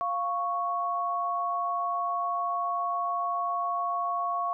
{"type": "tone pair together", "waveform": "sine", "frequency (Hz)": [698.4, 1108.7], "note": ["F5", "C#6"], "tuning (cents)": [0, 0], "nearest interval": "minor sixth", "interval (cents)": 800, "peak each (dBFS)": [-31, -28], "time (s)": [0.01, 4.53], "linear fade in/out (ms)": 0, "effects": []}